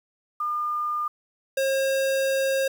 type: tone pair in turn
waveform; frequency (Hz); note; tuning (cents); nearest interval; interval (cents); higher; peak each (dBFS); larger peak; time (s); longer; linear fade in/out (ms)
sine / square; 1208 / 538.1; D6 / C5; +48 / +48; octave + major second; 1400; first; -24 / -22; second; 0.4-1.08 / 1.57-2.68; second; 5
effects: 9-bit